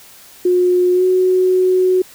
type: tone with pitch glide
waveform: sine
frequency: 360 to 369.5 Hz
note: F#4 to F#4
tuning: -47 to -2 cents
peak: -10 dBFS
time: 0.45-2.02 s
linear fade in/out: 5 ms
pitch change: +45 cents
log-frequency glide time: 0.93-1.04 s
effects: white hiss -42 dBFS RMS until 2.14 s